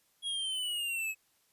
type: linear sweep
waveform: square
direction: down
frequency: 3322 to 2557 Hz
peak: -33 dBFS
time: 0.22-1.15 s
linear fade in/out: 50 ms
effects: white hiss -71 dBFS RMS until 1.52 s + resampled to 32000 Hz